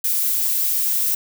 violet noise, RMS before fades -20 dBFS, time 0.04-1.15 s, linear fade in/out 5 ms, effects none

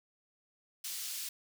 pink high-pass noise, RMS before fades -40 dBFS, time 0.84-1.29 s, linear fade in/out 5 ms, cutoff 4100 Hz, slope 12 dB/octave, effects none

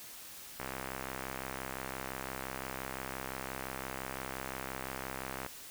click train, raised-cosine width 0.5 ms, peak -23 dBFS, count 321, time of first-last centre 0.6-5.463 s, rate 65.8 Hz, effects white hiss -49 dBFS RMS until 5.7 s

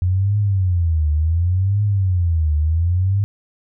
sine tone with vibrato, 88.3 Hz, F2, 20 cents sharp, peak -14 dBFS, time 0.02-3.24 s, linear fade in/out 0 ms, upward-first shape triangle, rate 0.69 Hz, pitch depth 300 cents each way, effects none

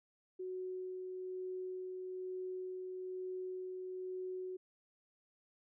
sine tone with tremolo, 370 Hz, F#4, in tune, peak -39 dBFS, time 0.39-4.57 s, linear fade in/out 10 ms, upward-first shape sine, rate 1.1 Hz, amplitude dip 25%, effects none

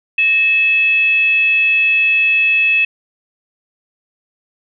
sine tone with frequency modulation, 2600 Hz, E7, 24 cents flat, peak -10 dBFS, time 0.18-2.85 s, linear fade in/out 5 ms, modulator 746 Hz, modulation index 0.23, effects none

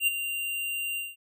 square tone with ADSR envelope, 2779 Hz, F7, 9 cents flat, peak -20 dBFS, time 0-1.16 s, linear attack 71 ms, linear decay 21 ms, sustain -10 dB, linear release 190 ms, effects none

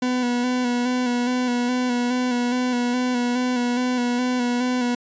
40% pulse tone with vibrato, 246.9 Hz, B3, in tune, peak -19 dBFS, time 0.02-4.95 s, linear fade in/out 5 ms, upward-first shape square, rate 2.4 Hz, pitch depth 27 cents each way, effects resampled to 16000 Hz

